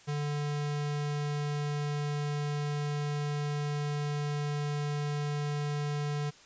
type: tone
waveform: square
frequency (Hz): 146.6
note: D3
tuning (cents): -3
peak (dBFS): -31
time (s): 0.07-6.31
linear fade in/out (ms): 20
effects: white hiss -56 dBFS RMS until 6.45 s + resampled to 16000 Hz